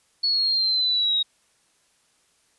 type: linear sweep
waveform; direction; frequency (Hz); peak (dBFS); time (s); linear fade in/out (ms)
sine; down; 4403 to 3776; -19; 0.23-1.23; 10
effects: white hiss -64 dBFS RMS until 2.58 s + resampled to 24000 Hz